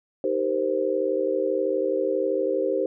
sine chord, C minor seventh, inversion first, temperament just, 314 / 392.4 / 470.9 / 523.3 Hz, Eb4 / G4 / Bb4 / C5, +16 / +2 / +18 / 0 cents, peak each -30 / -26 / -29 / -25 dBFS, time 0.24-2.86 s, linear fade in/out 2 ms, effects none

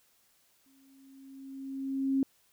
sine tone with exponential growth, 270 Hz, C#4, 45 cents flat, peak -23 dBFS, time 0.66-2.23 s, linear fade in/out 1 ms, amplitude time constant 340 ms, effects white hiss -68 dBFS RMS until 2.52 s

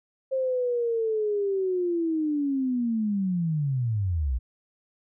sine linear sweep, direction down, 533 to 56.6 Hz, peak -23 dBFS, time 0.31-4.39 s, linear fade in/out 20 ms, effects none

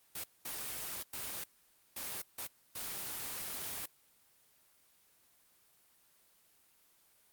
white noise bursts at uneven times, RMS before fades -41 dBFS, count 6, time 0.15-0.24 / 0.45-1.03 / 1.13-1.44 / 1.96-2.22 / 2.38-2.47 / 2.75-3.86 s, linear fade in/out 5 ms, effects white hiss -68 dBFS RMS until 7.32 s + Opus 24 kbps

